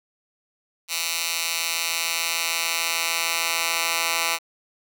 10% pulse tone with high-pass filter sweep, 166.6 Hz, E3, 19 cents sharp, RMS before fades -25 dBFS, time 0.88-4.39 s, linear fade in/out 50 ms, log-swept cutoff 3100 to 1600 Hz, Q 0.82, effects none

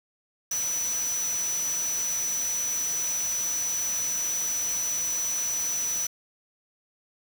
sine tone in noise, 5940 Hz, F#8, 6 cents sharp, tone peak -26 dBFS, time 0.51-6.07 s, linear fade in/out 5 ms, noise white, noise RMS -36 dBFS, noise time 0.51-6.07 s, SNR +7 dB, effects none

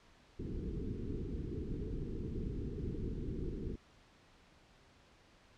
pink low-pass noise, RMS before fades -40 dBFS, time 0.39-3.76 s, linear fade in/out 5 ms, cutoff 450 Hz, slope 96 dB/octave, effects pink hiss -64 dBFS RMS until 5.57 s + low-pass 5000 Hz 12 dB/octave

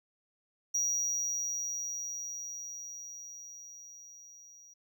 triangle tone with level ramp, 5760 Hz, F#8, 47 cents flat, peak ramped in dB -26 to -52 dBFS, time 0.74-4.74 s, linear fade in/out 10 ms, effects none

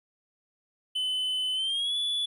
triangle tone with pitch glide, 3026 to 3436 Hz, F#7 to A7, +38 to -42 cents, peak -25 dBFS, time 0.95-2.26 s, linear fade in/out 10 ms, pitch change +220 cents, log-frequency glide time 1.54-1.96 s, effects resampled to 32000 Hz

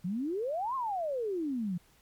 sine exponential two-way sweep, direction up then down, 167.3 to 1096 to 167.3 Hz, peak -30 dBFS, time 0.04-1.78 s, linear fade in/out 10 ms, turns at 0.75 s, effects pink hiss -64 dBFS RMS until 2.01 s + MP3 96 kbps

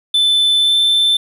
triangle tone with pitch glide, 3520 to 3542 Hz, A7 to A7, 0 to +11 cents, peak -9 dBFS, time 0.14-1.17 s, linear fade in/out 5 ms, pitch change +11 cents, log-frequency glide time 0.59-0.76 s, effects 8-bit

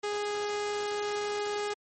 sawtooth tone, 413.8 Hz, G#4, 6 cents flat, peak -26 dBFS, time 0.03-1.74 s, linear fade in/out 10 ms, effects MP3 32 kbps

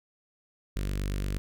sawtooth tone with notch filter, 48.66 Hz, G1, 12 cents flat, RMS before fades -31 dBFS, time 0.76-1.38 s, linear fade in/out 0 ms, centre 830 Hz, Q 0.79, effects none

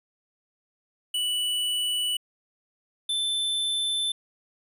square tone pair in turn, 2960 / 3531 Hz, F#7 / A7, 0 / +5 cents, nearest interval minor third, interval 305 cents, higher second, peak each -25 dBFS, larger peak neither, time 1.14-2.17 / 3.09-4.12 s, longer neither, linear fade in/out 5 ms, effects resampled to 32000 Hz

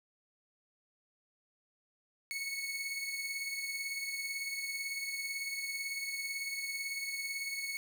sawtooth beating tone pair, 2204 / 2222 Hz, C#7 / C#7, -11 / +4 cents, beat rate 18 Hz, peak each -34 / -40 dBFS, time 2.31-7.77 s, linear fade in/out 0 ms, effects none

